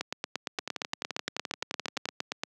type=two click trains; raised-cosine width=0.2 ms; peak=-13 / -15 dBFS; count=22 / 18; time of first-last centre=0.01-2.435 / 0.59-2.056 s; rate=8.66 / 11.6 Hz; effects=high-pass 200 Hz 12 dB/octave